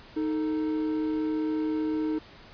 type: tone pair together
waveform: triangle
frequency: 311.1 / 442.4 Hz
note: D#4 / A4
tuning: 0 / +9 cents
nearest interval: tritone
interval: 609 cents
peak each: -24 / -33 dBFS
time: 0.16-2.19 s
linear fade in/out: 10 ms
effects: pink hiss -50 dBFS RMS until 2.53 s + resampled to 11025 Hz